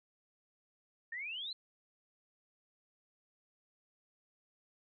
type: exponential sweep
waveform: sine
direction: up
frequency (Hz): 1793 to 4186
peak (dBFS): -39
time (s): 1.12-1.53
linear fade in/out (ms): 5
effects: none